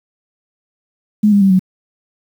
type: tone with pitch steps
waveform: sine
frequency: 210.6 / 202.1 / 194.02 / 186.22 Hz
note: G#3 / G#3 / G3 / F#3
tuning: +24 / -47 / -18 / +11 cents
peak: -7 dBFS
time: 1.23-1.594 s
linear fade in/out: 10 ms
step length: 91 ms
effects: 7-bit